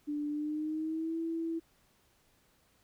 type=tone with pitch glide; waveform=sine; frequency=294.8 to 329 Hz; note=D4 to E4; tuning=+7 to -3 cents; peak=-32 dBFS; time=0.07-1.6 s; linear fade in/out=20 ms; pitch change=+190 cents; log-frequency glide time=0.29-1.18 s; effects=pink hiss -69 dBFS RMS until 2.83 s